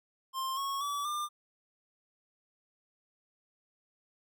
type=tone with pitch steps; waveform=square; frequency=1055 / 1100.4 / 1147.8 / 1197.3 Hz; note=C6 / C#6 / D6 / D6; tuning=+14 / -13 / -40 / +33 cents; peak=-33 dBFS; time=0.33-1.29 s; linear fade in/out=50 ms; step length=240 ms; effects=none